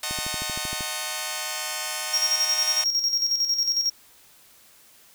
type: chord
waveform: 5% pulse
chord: D# diminished seventh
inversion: none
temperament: just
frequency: 622.3 / 746.7 / 896 / 1075.3 Hz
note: D#5 / F#5 / A5 / C6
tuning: 0 / +16 / +31 / +47 cents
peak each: -22 dBFS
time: 0.03-2.84 s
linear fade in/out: 2 ms
type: click train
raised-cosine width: 3 ms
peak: -23 dBFS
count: 10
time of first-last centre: 0.11-0.808 s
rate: 12.9 Hz
type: tone with tremolo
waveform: triangle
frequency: 5588 Hz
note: F8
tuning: in tune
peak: -18 dBFS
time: 2.13-3.9 s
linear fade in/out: 10 ms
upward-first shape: square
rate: 11 Hz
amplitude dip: 55%
effects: white hiss -54 dBFS RMS until 5.14 s